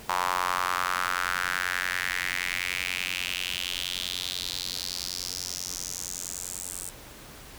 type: tone with high-pass filter sweep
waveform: sawtooth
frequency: 90.4 Hz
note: F#2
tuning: 40 cents flat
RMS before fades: -31 dBFS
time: 0.09-6.9 s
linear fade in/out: 5 ms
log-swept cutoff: 960 to 8500 Hz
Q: 3.6
effects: pink hiss -46 dBFS RMS until 7.58 s